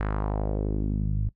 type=tone with low-pass filter sweep; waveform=sawtooth; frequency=51.7 Hz; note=G#1; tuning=7 cents flat; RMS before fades=-27 dBFS; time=0-1.29 s; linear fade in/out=5 ms; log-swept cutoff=1700 to 110 Hz; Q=2.1; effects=noise-tail reverb RT60 0.1 s tail -18 dB re dry